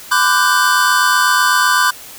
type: chord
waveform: square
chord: G major seventh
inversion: first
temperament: equal with one note detuned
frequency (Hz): 1007.4 / 1174.7 / 1480 / 1568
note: B5 / D6 / F#6 / G6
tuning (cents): +34 / 0 / 0 / 0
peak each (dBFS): -17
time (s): 0.11-1.91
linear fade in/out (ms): 10
effects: white hiss -35 dBFS RMS until 2.18 s